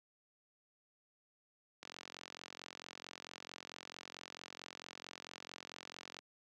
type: click train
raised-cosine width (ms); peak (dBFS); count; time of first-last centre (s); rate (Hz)
0.2; -29; 195; 1.83-6.19; 44.5
effects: high-pass 200 Hz 12 dB/octave